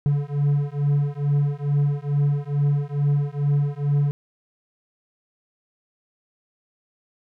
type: beating tone pair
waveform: triangle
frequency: 142.7 / 145 Hz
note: D3 / D3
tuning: -49 / -22 cents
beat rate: 2.3 Hz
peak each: -20 / -20 dBFS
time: 0.06-4.11 s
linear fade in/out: 0 ms
effects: none